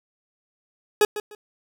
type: tone with echo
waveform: 40% pulse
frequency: 420.6 Hz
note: G#4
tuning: 22 cents sharp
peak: -13 dBFS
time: 1.01-1.05 s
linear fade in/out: 2 ms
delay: 150 ms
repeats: 2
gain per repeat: -13 dB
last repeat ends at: 1.35 s
effects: none